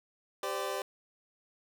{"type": "chord", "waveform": "25% pulse", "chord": "G suspended fourth", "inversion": "none", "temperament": "equal with one note detuned", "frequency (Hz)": [392, 513.7, 587.3], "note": ["G4", "C5", "D5"], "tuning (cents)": [0, -32, 0], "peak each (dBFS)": -34, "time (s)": [0.43, 0.82], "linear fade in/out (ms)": 2, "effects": []}